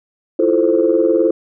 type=chord; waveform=sine; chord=F major seventh; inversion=third; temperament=equal; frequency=329.6 / 349.2 / 440 / 523.3 Hz; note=E4 / F4 / A4 / C5; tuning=0 / 0 / 0 / 0 cents; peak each=-16 dBFS; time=0.39-1.31 s; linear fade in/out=5 ms; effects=tanh soft clip ceiling -2 dBFS